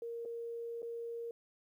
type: tone with dropouts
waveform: sine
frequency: 466.2 Hz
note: A#4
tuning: in tune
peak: -39 dBFS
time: 0.02-1.31 s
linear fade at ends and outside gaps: 2 ms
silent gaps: 0.251-0.256 / 0.82-0.828 s
effects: 12-bit